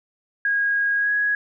sine tone with pitch glide, 1639 to 1665.7 Hz, G#6 to G#6, -23 to +5 cents, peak -18 dBFS, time 0.45-1.35 s, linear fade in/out 2 ms, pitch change +28 cents, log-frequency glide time 0.96-1.12 s, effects none

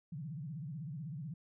sine tone with vibrato, 150.2 Hz, D3, 39 cents sharp, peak -40 dBFS, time 0.12-1.34 s, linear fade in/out 5 ms, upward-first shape sine, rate 16 Hz, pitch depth 250 cents each way, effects none

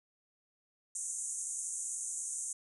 white band-pass noise, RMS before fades -39 dBFS, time 0.95-2.53 s, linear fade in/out 5 ms, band 6300 to 9700 Hz, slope 96 dB/octave, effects none

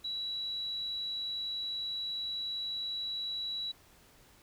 sine tone, 3917 Hz, B7, 15 cents flat, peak -34 dBFS, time 0.04-3.72 s, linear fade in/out 10 ms, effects pink hiss -61 dBFS RMS until 4.42 s

